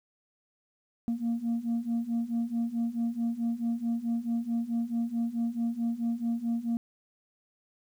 sine beating tone pair, 230.3 / 234.9 Hz, A#3 / A#3, -21 / +13 cents, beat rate 4.6 Hz, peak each -30 / -28 dBFS, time 1.08-6.77 s, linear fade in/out 0 ms, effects tanh soft clip ceiling -24 dBFS + 10-bit

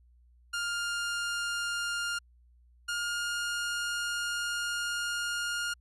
sawtooth tone pair in turn, 1406 / 1417.4 Hz, F6 / F6, +11 / +25 cents, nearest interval unison, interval 14 cents, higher second, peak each -27 dBFS, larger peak neither, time 0.53-2.19 / 2.88-5.74 s, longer second, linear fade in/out 10 ms, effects added 60 Hz sine -58 dBFS peak until 5.8 s + resampled to 24000 Hz

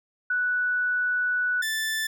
sine / sawtooth tone pair in turn, 1480 / 1760 Hz, F#6 / A6, 0 / 0 cents, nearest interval minor third, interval 300 cents, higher second, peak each -22 dBFS, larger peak neither, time 0.3-1.62 / 1.62-2.07 s, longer first, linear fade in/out 5 ms, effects none

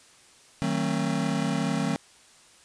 square chord, D# diminished seventh, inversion none, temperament just, 155.56 / 186.68 / 224 / 268.8 Hz, D#3 / F#3 / A3 / C4, 0 / +16 / +31 / +47 cents, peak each -31 dBFS, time 0.62-1.96 s, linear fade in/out 0 ms, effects white hiss -55 dBFS RMS until 2.64 s + resampled to 22050 Hz

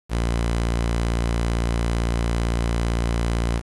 sawtooth tone, 57.8 Hz, A#1, 14 cents flat, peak -16 dBFS, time 0.09-3.62 s, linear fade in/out 50 ms, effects resampled to 24000 Hz + 7-bit

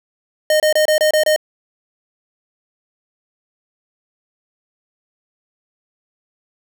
square tone bursts, 615 Hz, D#5, 20 cents flat, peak -12 dBFS, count 7, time 0.5-1.362 s, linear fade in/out 2 ms, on 100 ms, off 27 ms, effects none

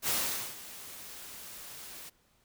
white noise with ADSR envelope, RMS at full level -29 dBFS, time 0.02-2.1 s, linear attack 63 ms, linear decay 460 ms, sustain -17 dB, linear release 17 ms, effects pink hiss -69 dBFS RMS until 2.44 s

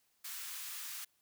white high-pass noise, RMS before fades -44 dBFS, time 0.24-1.05 s, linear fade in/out 10 ms, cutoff 1100 Hz, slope 24 dB/octave, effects white hiss -75 dBFS RMS until 1.21 s

